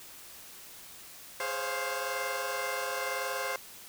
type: chord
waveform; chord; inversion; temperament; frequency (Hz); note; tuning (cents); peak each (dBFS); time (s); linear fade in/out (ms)
15% pulse; Db major seventh; second; equal with one note detuned; 415.3 / 523.3 / 544.2 / 698.5; Ab4 / C5 / Db5 / F5; 0 / 0 / -32 / 0; -34 / -28 / -34 / -32; 1.4-3.56; 2
effects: white hiss -49 dBFS RMS until 3.88 s